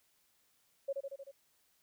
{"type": "tone with echo", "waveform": "sine", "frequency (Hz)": 551, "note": "C#5", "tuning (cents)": -11, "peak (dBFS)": -32, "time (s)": [0.88, 0.93], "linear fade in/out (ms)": 10, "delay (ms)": 77, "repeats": 5, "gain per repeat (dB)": -3, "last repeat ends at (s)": 1.315, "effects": ["white hiss -73 dBFS RMS until 1.82 s"]}